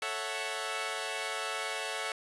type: chord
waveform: 10% pulse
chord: F# minor seventh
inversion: first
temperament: equal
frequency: 440 / 554.4 / 659.3 / 740 Hz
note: A4 / C#5 / E5 / F#5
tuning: 0 / 0 / 0 / 0 cents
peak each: -31 dBFS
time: 0.02-2.12 s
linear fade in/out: 2 ms
effects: resampled to 24000 Hz + 9-bit